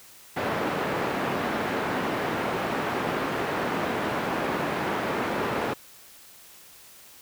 pink band-pass noise, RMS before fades -28 dBFS, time 0.36-5.74 s, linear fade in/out 10 ms, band 220 to 1800 Hz, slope 12 dB/octave, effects white hiss -50 dBFS RMS until 7.21 s

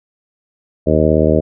harmonic tone, 77.78 Hz, D#2, in tune, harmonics 1 / 2 / 3 / 4 / 5 / 6 / 7 / 8, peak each -18 / -18 / -18 / -18 / -18 / -18 / -18 / -18 dBFS, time 0.86-1.41 s, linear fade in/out 20 ms, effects none

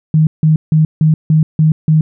sine tone bursts, 156.3 Hz, D#3, 8 cents sharp, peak -6 dBFS, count 7, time 0.14-2.01 s, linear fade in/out 2 ms, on 130 ms, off 160 ms, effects none

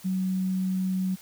sine tone, 187.2 Hz, F#3, 20 cents sharp, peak -24 dBFS, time 0.04-1.16 s, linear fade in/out 20 ms, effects white hiss -50 dBFS RMS until 1.21 s

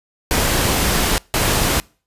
pink noise bursts at uneven times, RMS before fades -17 dBFS, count 2, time 0.31-1.18 / 1.34-1.8 s, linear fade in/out 0 ms, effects noise-tail reverb RT60 0.4 s tail -26 dB re dry + resampled to 32000 Hz

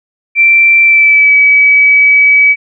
sine tone with pitch glide, 2347 to 2282 Hz, D7 to C#7, -2 to +50 cents, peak -3 dBFS, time 0.35-2.56 s, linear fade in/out 50 ms, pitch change -48 cents, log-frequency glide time 0.82-1.35 s, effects none

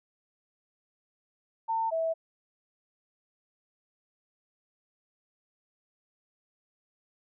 sine tone pair in turn, 900 / 652.2 Hz, A5 / E5, +39 / -19 cents, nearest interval tritone, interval 558 cents, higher first, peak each -26 dBFS, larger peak neither, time 1.68-1.91 / 1.91-2.14 s, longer neither, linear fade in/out 20 ms, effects none

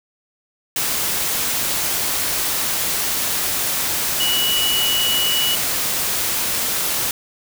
sine tone in noise, 2937 Hz, F#7, 13 cents flat, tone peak -18 dBFS, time 4.2-5.55 s, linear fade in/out 2 ms, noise white, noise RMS -21 dBFS, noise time 0.76-7.11 s, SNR 0 dB, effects none

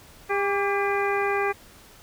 harmonic tone with a mistuned harmonic, 401.4 Hz, G4, 41 cents sharp, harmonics 1 / 2 / 3 / 4 / 5 / 6, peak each -25 / -28 / -30 / -31 / -32 / -33 dBFS, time 0.29-1.53 s, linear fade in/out 20 ms, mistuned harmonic 3, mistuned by -50 cents, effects pink hiss -50 dBFS RMS until 2.02 s

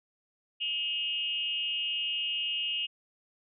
sine tone with frequency modulation, 2853 Hz, F7, 36 cents sharp, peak -29 dBFS, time 0.6-2.87 s, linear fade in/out 20 ms, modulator 270 Hz, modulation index 0.68, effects none

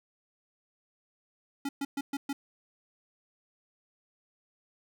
square tone bursts, 279 Hz, C#4, 11 cents sharp, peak -31 dBFS, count 5, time 1.65-2.33 s, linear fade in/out 5 ms, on 40 ms, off 120 ms, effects none

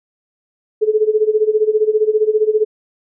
sine tone with tremolo, 430.4 Hz, A4, 38 cents flat, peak -8 dBFS, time 0.81-2.65 s, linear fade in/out 20 ms, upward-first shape sine, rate 15 Hz, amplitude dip 85%, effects none

